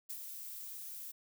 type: noise with ADSR envelope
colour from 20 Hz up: violet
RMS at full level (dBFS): -41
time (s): 0.09-1.12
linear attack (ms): 14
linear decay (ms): 57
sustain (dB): -5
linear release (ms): 13
effects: none